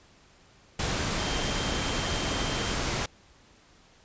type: tone in noise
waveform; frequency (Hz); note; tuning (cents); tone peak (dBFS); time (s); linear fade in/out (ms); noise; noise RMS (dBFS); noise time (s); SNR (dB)
sine; 3153; G7; +9; -38; 1.18-2.74; 5; pink; -29; 0.79-3.06; -12
effects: pink hiss -58 dBFS RMS until 4.04 s + resampled to 16000 Hz